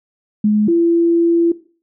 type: tone pair in turn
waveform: sine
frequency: 211 / 337.9 Hz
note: G#3 / E4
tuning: +28 / +43 cents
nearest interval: minor sixth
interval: 815 cents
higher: second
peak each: -10 dBFS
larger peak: neither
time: 0.44-0.68 / 0.68-1.52 s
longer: second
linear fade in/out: 5 ms
effects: noise-tail reverb RT60 0.4 s tail -17 dB re dry